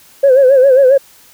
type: tone with vibrato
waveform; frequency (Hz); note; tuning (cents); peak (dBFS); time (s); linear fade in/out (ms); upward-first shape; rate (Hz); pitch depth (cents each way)
sine; 531; C5; +25; -3; 0.23-0.98; 10; sine; 7.4; 96
effects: tanh soft clip ceiling -1 dBFS + white hiss -44 dBFS RMS until 1.33 s

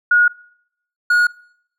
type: tone pair in turn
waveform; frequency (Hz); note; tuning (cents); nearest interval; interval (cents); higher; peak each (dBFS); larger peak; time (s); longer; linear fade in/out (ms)
sine / triangle; 1445 / 1445; F#6 / F#6; -41 / -41; unison; 0; neither; -9; neither; 0.11-0.28 / 1.1-1.27; neither; 5
effects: noise-tail reverb RT60 0.7 s tail -24 dB re dry

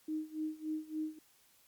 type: tone with tremolo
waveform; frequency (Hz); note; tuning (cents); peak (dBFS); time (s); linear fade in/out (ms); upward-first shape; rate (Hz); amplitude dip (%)
sine; 311.1; D#4; 0; -33; 0.08-1.19; 5; sine; 3.5; 90
effects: white hiss -67 dBFS RMS until 1.67 s + Opus 48 kbps

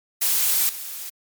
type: noise with level steps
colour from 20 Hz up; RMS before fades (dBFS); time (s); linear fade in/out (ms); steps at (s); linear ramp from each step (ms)
blue; -20 / -33; 0.21-1.1; 10; 0.69; 2
effects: MP3 96 kbps

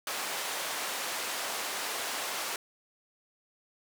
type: band-pass noise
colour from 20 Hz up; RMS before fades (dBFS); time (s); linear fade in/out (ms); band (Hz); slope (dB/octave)
pink; -35; 0.07-2.56; 2; 620 to 14000; 12
effects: none

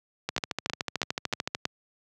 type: two click trains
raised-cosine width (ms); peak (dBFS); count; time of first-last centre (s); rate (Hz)
0.2; -9 / -11; 5 / 18; 0.38-1.654 / 0.29-1.549; 3.14 / 13.5
effects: high-pass 100 Hz 12 dB/octave

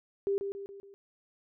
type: tone with echo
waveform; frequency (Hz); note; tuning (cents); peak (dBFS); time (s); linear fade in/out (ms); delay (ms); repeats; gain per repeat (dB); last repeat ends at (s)
sine; 396.9; G4; +22; -26; 0.27-0.38; 0; 140; 4; -6; 0.94
effects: none

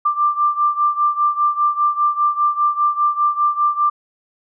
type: beating tone pair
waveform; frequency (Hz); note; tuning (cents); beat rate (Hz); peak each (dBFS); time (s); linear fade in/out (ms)
sine; 1182 / 1187; D6 / D6; +11 / +18; 5; -16 / -19; 0.05-3.9; 10
effects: none

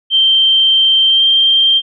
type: tone with pitch glide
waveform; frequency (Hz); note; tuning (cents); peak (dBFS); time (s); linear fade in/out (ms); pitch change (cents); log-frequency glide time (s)
sine; 3136 to 3165; G7 to G7; 0 to +16; -7; 0.1-1.82; 50; +16; 1.08-1.23
effects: none

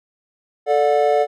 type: chord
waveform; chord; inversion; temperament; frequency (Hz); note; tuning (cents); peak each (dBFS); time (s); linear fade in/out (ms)
triangle; D major; second; equal with one note detuned; 440 / 587.3 / 723.9; A4 / D5 / F#5; 0 / 0 / -38; -16; 0.66-1.27; 50
effects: none

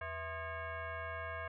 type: tone with frequency modulation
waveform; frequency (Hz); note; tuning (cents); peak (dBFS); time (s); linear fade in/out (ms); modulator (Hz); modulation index
sine; 488.4; B4; -19; -39; 0.01-1.48; 5; 572; 2.8
effects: none

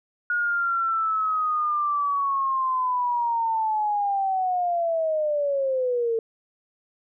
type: linear sweep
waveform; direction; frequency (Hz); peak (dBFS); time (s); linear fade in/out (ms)
sine; down; 1444 to 447.4; -21; 0.3-6.19; 2
effects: none

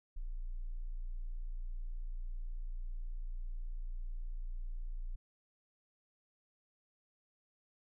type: tone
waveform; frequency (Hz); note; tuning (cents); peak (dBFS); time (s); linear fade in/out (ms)
sine; 29.13; A#0; 0; -37; 0.16-5.16; 10
effects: none

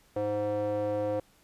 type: tone with band-pass filter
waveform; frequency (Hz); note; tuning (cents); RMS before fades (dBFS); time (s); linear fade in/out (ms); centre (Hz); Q
square; 104.3; G#2; +8; -30; 0.16-1.2; 5; 520; 3.5
effects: pink hiss -63 dBFS RMS until 1.43 s + resampled to 32000 Hz

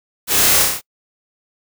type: noise with echo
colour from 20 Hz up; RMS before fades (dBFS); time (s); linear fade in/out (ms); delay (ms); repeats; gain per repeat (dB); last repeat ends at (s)
white; -17; 0.27-0.66; 50; 31; 5; -2; 0.815
effects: noise-tail reverb RT60 0.1 s tail -26 dB re dry

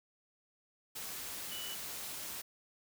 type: tone in noise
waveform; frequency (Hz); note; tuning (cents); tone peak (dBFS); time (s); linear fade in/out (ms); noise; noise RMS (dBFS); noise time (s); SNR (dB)
sine; 2960; F#7; 0; -43; 1.51-1.75; 10; white; -43; 0.95-2.42; -3
effects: none

